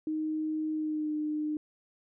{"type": "tone with pitch glide", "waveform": "sine", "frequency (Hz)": [311.1, 303.5], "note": ["D#4", "D#4"], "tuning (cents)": [0, -43], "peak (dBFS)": -29, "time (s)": [0.07, 1.57], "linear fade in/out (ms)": 2, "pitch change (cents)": -43, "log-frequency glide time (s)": [0.73, 1.13], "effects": []}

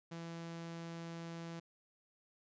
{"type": "tone", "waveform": "sawtooth", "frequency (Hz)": 167.2, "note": "E3", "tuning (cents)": 25, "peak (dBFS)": -40, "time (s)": [0.11, 1.6], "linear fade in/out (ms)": 10, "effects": ["resampled to 16000 Hz"]}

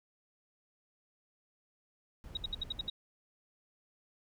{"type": "noise", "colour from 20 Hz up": "brown", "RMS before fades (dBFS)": -48, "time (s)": [2.24, 2.89], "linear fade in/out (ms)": 0}
{"type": "tone bursts", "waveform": "sine", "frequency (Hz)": 3810, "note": "A#7", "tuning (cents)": 37, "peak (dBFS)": -32, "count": 7, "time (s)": [2.35, 2.9], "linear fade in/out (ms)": 5, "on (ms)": 22, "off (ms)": 66}
{"effects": []}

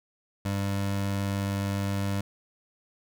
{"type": "tone", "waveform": "25% pulse", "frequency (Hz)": 99.2, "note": "G2", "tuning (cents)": 21, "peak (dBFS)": -23, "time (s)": [0.45, 2.21], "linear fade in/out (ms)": 5, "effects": []}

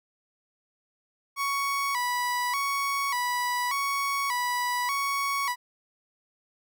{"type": "tone with vibrato", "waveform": "30% pulse", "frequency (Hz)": 1046, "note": "C6", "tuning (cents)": -1, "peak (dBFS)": -23, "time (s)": [1.36, 5.56], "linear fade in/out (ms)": 50, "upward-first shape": "square", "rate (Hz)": 0.85, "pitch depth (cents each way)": 110, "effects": []}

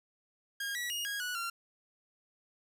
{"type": "tone with pitch steps", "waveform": "sawtooth", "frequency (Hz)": [1625, 1936, 2863, 1642, 1471, 1376], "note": ["G#6", "B6", "F7", "G#6", "F#6", "F6"], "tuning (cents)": [-38, -35, 42, -20, -11, -26], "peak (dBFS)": -31, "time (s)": [0.6, 1.5], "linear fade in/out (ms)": 5, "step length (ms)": 150, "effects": []}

